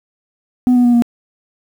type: tone with pitch steps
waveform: sine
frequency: 249.6 / 245.5 / 241.4 / 237.4 Hz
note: B3 / B3 / B3 / A#3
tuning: +19 / -10 / -39 / +32 cents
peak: -5 dBFS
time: 0.67-1.022 s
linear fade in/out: 0 ms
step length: 88 ms
effects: tanh soft clip ceiling -7 dBFS + 7-bit